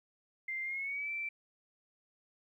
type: tone with pitch glide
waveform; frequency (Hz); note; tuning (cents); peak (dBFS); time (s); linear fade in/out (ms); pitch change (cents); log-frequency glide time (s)
sine; 2093 to 2336; C7 to D7; 0 to -10; -35; 0.48-1.29; 5; +190; 0.63-1.11
effects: 12-bit